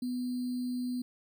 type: tone with sample-and-hold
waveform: sine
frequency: 248.8 Hz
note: B3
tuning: 13 cents sharp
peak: -31 dBFS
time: 0.02-1.02 s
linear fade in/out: 5 ms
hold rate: 4410 Hz
effects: none